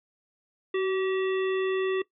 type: harmonic tone with a mistuned harmonic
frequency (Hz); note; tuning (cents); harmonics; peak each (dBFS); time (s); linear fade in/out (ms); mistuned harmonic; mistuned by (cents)
384.4; G4; -34; 1 / 3 / 5 / 7 / 9; -24 / -37 / -37 / -41 / -44; 0.74-2.02; 5; 1; -26
effects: noise-tail reverb RT60 0.1 s tail -19 dB re dry